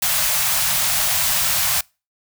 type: band-stop noise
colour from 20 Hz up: white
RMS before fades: -19 dBFS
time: 0.02-1.81 s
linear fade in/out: 5 ms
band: 190 to 580 Hz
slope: 96 dB/octave
effects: noise-tail reverb RT60 0.3 s tail -26 dB re dry